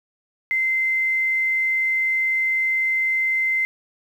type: tone with quantisation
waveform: sine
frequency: 2074 Hz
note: C7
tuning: 16 cents flat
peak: -18 dBFS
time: 0.51-3.65 s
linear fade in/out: 0 ms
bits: 8
effects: none